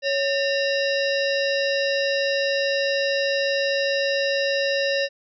harmonic tone with a mistuned harmonic, 554.4 Hz, C#5, in tune, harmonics 1 / 3 / 5 / 7 / 9 / 10, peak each -22 / -27 / -29 / -32 / -32 / -35 dBFS, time 0.02-5.09 s, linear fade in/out 50 ms, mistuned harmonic 3, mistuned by +140 cents, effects none

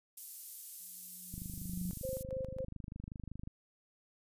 white high-pass noise, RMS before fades -46 dBFS, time 0.17-2.23 s, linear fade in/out 5 ms, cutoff 9000 Hz, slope 12 dB/octave
sine tone with exponential growth, 179.8 Hz, F#3, 49 cents flat, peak -34 dBFS, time 0.8-1.91 s, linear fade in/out 0 ms, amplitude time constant 240 ms
click train, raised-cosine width 5 ms, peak -32 dBFS, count 55, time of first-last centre 1.34-3.474 s, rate 25.3 Hz
sine tone with tremolo, 525 Hz, C5, 6 cents sharp, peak -36 dBFS, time 2.03-2.65 s, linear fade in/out 10 ms, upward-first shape square, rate 3.6 Hz, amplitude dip 60%
effects resampled to 32000 Hz

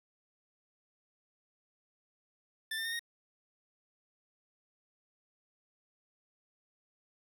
25% pulse tone with pitch steps, 1773 / 1802.9 / 1833.4 / 1864.4 Hz, A6 / A6 / A#6 / A#6, +13 / +42 / -29 / 0 cents, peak -31 dBFS, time 2.71-2.994 s, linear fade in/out 5 ms, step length 71 ms, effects 10-bit

